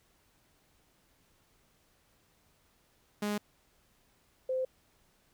sawtooth / sine tone pair in turn, 207.5 / 517.5 Hz, G#3 / C5, -1 / -19 cents, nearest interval octave + major third, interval 1582 cents, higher second, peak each -27 / -29 dBFS, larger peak first, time 3.22-3.38 / 4.49-4.65 s, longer neither, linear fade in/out 5 ms, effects pink hiss -69 dBFS RMS until 5.33 s

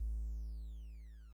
triangle tone with level ramp, 54.6 Hz, A1, 13 cents flat, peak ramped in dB -31 to -51 dBFS, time 0-1.33 s, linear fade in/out 10 ms, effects tanh soft clip ceiling -32 dBFS + 12-bit

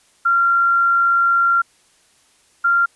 sine tone pair in turn, 1379 / 1386.7 Hz, F6 / F6, -22 / -13 cents, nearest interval unison, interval 9 cents, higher second, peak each -12 dBFS, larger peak neither, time 0.25-1.62 / 2.64-2.86 s, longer first, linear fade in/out 10 ms, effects white hiss -56 dBFS RMS until 2.95 s + resampled to 24000 Hz

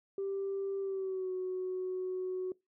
sine tone with pitch glide, 392 to 370 Hz, G4 to F#4, 0 to 0 cents, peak -32 dBFS, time 0.18-2.52 s, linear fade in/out 2 ms, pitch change -100 cents, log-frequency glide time 0.8-1.32 s, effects noise-tail reverb RT60 0.2 s tail -23 dB re dry + tanh soft clip ceiling -29 dBFS

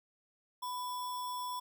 sine tone with sample-and-hold, 994 Hz, B5, 11 cents sharp, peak -36 dBFS, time 0.62-1.6 s, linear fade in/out 10 ms, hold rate 4410 Hz, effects none

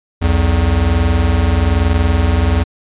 square tone pair together, 63.1 / 84.23 Hz, B1 / E2, +38 / +38 cents, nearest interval perfect fourth, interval 500 cents, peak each -16 / -13 dBFS, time 0.21-2.64 s, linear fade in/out 20 ms, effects resampled to 8000 Hz

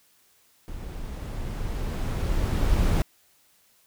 brown noise with level ramp, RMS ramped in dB -37 to -20 dBFS, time 0.68-3.02 s, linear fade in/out 0 ms, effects white hiss -62 dBFS RMS until 3.86 s

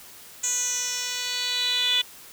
10% pulse tone with band-pass filter sweep, 493.9 Hz, B4, in tune, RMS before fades -26 dBFS, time 0.43-2.02 s, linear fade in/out 10 ms, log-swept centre 6800 to 3400 Hz, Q 7.4, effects white hiss -46 dBFS RMS until 2.32 s

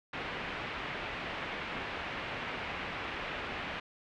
white low-pass noise, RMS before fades -39 dBFS, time 0.13-3.8 s, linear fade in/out 5 ms, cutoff 2700 Hz, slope 24 dB/octave, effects none

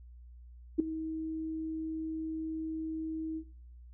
sine tone with ADSR envelope, 318.3 Hz, D#4, 39 cents sharp, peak -19 dBFS, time 0.78-3.44 s, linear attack 18 ms, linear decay 5 ms, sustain -15 dB, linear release 70 ms, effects noise-tail reverb RT60 0.6 s tail -17 dB re dry + added 60 Hz sine -49 dBFS peak until 3.93 s

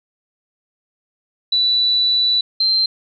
sine tone pair in turn, 3961 / 4133 Hz, B7 / C8, +4 / -22 cents, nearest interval minor second, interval 74 cents, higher second, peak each -13 dBFS, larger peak neither, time 1.52-2.41 / 2.6-2.86 s, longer first, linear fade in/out 5 ms, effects none

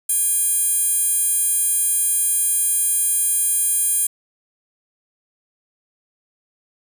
15% pulse tone with high-pass filter, 810 Hz, G#5, 43 cents flat, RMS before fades -19 dBFS, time 0.09-4.07 s, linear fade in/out 5 ms, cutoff 9900 Hz, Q 6.5, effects none

